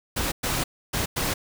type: noise bursts at uneven times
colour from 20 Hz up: pink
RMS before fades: -26 dBFS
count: 4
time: 0.16-0.32 / 0.43-0.64 / 0.93-1.06 / 1.16-1.34 s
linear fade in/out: 10 ms
effects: none